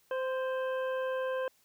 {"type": "harmonic tone with a mistuned harmonic", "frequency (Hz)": 519, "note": "C5", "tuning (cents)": -14, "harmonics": [1, 2, 3, 5, 6], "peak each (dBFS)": [-31, -40, -41, -52, -53], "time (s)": [0.11, 1.48], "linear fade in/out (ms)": 2, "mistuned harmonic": 3, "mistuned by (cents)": 25, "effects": ["white hiss -68 dBFS RMS until 1.64 s"]}